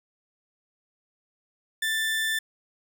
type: tone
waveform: 30% pulse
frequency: 1770 Hz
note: A6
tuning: 10 cents sharp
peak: -22 dBFS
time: 1.82-2.39 s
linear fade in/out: 5 ms
effects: none